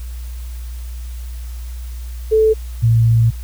sine tone pair in turn, 437.8 / 114.83 Hz, A4 / A#2, -9 / -26 cents, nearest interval octave + major seventh, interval 2317 cents, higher first, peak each -9 dBFS, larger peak neither, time 2.31-2.54 / 2.82-3.31 s, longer second, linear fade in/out 20 ms, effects added 60 Hz sine -25 dBFS peak until 3.43 s + white hiss -44 dBFS RMS until 3.43 s

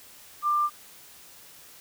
sine tone, 1190 Hz, D6, 22 cents sharp, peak -21 dBFS, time 0.42-0.7 s, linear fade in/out 50 ms, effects white hiss -50 dBFS RMS until 1.8 s

